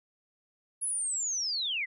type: linear sweep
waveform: sine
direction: down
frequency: 10620 to 1920 Hz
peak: -29 dBFS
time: 0.81-1.86 s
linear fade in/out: 20 ms
effects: none